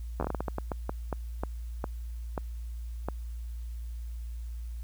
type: slowing click train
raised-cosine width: 1 ms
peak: -17 dBFS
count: 17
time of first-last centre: 0.2-3.086 s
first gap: 11 ms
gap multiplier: 1.32
effects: added 58 Hz sine -35 dBFS peak until 4.83 s + white hiss -62 dBFS RMS until 4.83 s